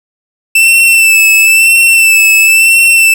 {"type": "tone with vibrato", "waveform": "45% pulse", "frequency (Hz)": 2656, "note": "E7", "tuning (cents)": 12, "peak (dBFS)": -3, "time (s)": [0.55, 3.14], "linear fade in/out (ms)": 5, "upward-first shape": "sine", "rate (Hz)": 0.99, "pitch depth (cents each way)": 35, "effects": []}